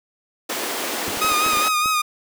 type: high-pass noise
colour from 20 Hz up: pink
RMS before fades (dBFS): -26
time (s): 0.49-1.69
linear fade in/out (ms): 10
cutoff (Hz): 270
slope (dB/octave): 24
type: tone with exponential decay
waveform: 20% pulse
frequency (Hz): 98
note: G2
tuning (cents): 0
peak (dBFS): -23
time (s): 1.08-1.19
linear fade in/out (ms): 0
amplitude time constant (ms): 22
type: clicks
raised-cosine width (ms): 2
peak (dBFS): -21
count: 7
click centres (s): 1.173 / 1.246 / 1.319 / 1.464 / 1.534 / 1.571 / 1.859
type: tone with vibrato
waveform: sawtooth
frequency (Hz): 1244.5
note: D#6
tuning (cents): 0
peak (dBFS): -14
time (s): 1.21-2.02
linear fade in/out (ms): 10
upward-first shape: sine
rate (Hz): 4.8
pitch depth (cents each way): 40
effects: none